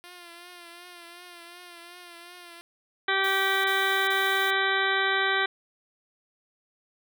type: tone with vibrato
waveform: 5% pulse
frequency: 348.6 Hz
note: F4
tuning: 3 cents flat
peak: -33 dBFS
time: 0.04-2.61 s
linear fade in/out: 0 ms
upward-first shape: triangle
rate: 2.7 Hz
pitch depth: 53 cents each way
type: harmonic tone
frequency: 387.7 Hz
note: G4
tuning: 19 cents flat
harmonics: 1 / 2 / 3 / 4 / 5 / 6 / 8 / 9 / 10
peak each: -31 / -32 / -31 / -27 / -29 / -34 / -36 / -35 / -34 dBFS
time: 3.08-5.46 s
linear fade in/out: 5 ms
type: noise bursts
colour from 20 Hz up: blue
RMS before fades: -40 dBFS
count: 3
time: 3.24-4.504 s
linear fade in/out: 0 ms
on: 400 ms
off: 32 ms
effects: none